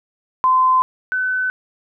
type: tone pair in turn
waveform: sine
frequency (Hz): 1030 / 1510.6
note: C6 / F#6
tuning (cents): -28 / +35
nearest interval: perfect fifth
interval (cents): 663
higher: second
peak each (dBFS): -11 / -17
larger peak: first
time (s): 0.44-0.82 / 1.12-1.5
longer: neither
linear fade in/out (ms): 0
effects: none